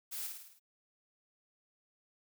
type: noise with echo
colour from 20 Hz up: blue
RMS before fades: -41 dBFS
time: 0.11-0.28 s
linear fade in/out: 20 ms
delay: 53 ms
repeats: 6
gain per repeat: -4 dB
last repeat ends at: 0.598 s
effects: none